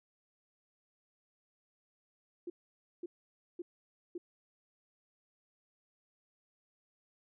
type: tone bursts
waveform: sine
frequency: 349.6 Hz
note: F4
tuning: 2 cents sharp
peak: -38 dBFS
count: 4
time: 2.47-4.18 s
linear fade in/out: 5 ms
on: 30 ms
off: 530 ms
effects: none